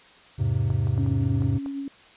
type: chord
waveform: triangle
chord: E augmented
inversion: none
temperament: equal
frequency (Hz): 82.41 / 103.83 / 130.81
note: E2 / G#2 / B#2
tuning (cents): 0 / 0 / 0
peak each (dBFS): -27 / -22 / -23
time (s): 0.38-1.59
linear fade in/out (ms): 20
type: clicks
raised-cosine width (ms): 1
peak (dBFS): -26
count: 6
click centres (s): 0.703 / 0.871 / 0.978 / 1.063 / 1.421 / 1.661
type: tone with tremolo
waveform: sine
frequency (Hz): 277.4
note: C#4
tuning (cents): +1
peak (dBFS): -27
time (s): 0.98-1.88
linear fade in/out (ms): 2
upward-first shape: triangle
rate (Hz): 9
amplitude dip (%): 35
effects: white hiss -51 dBFS RMS until 2.16 s + resampled to 8000 Hz